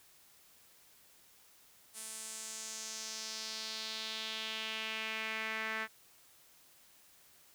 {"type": "tone with band-pass filter sweep", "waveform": "sawtooth", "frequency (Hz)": 220, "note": "A3", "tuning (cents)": 0, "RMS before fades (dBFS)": -41, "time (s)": [1.93, 5.88], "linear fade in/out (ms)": 50, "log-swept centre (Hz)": [9500, 1800], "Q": 2.6, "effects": ["white hiss -63 dBFS RMS until 7.54 s"]}